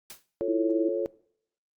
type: noise with exponential decay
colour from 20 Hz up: white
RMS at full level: -39 dBFS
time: 0.1-0.26 s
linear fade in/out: 2 ms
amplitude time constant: 33 ms
type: chord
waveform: sine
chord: F augmented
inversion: none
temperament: equal with one note detuned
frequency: 349.2 / 440 / 551.2 Hz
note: F4 / A4 / C#5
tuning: 0 / 0 / -10 cents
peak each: -30 dBFS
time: 0.41-1.06 s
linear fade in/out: 0 ms
type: tone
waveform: sine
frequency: 329.6 Hz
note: E4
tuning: in tune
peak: -25 dBFS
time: 0.48-0.89 s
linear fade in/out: 5 ms
effects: noise-tail reverb RT60 0.6 s tail -20 dB re dry + Opus 48 kbps